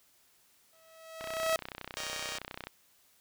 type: tone with exponential growth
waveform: sawtooth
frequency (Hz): 647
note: E5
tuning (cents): -32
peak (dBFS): -21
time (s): 0.73-1.56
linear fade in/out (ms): 2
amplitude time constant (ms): 180
type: click train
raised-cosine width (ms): 0.3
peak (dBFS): -23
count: 47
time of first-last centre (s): 1.21-2.67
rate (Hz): 31.5
type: chord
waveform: 5% pulse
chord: Eb dominant seventh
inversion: second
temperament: just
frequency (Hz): 466.7 / 560 / 622.3 / 777.8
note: Bb4 / Db5 / Eb5 / G5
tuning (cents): +2 / +18 / 0 / -14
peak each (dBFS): -35 / -32 / -30 / -34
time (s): 1.97-2.38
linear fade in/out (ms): 0
effects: white hiss -66 dBFS RMS until 3.2 s